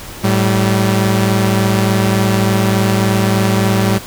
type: tone pair together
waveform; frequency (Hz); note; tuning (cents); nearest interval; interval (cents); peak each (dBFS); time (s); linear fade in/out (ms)
sawtooth; 108.11 / 192.8; A2 / G3; -30 / -28; minor seventh; 1002; -10; 0.23-3.99; 20
effects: pink hiss -31 dBFS RMS until 4.06 s